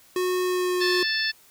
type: tone with pitch glide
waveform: square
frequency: 364.9 to 361.3 Hz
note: F#4 to F#4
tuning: -24 to -41 cents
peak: -23 dBFS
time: 0.16-1.03 s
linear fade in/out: 2 ms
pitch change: -17 cents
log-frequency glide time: 0.43-0.77 s
type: harmonic tone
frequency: 880 Hz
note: A5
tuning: in tune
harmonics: 2 / 3 / 4 / 5 / 6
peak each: -26 / -32 / -32 / -29 / -30 dBFS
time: 0.8-1.32 s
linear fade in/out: 20 ms
effects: white hiss -55 dBFS RMS until 1.5 s